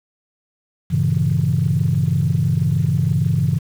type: chord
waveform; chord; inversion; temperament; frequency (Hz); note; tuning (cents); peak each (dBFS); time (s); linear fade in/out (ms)
sine; G diminished seventh; none; equal; 98 / 116.54 / 138.59 / 164.81; G2 / Bb2 / Db3 / Fb3; 0 / 0 / 0 / 0; -21 / -22 / -18 / -19; 0.9-3.59; 20
effects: tanh soft clip ceiling -7 dBFS + 7-bit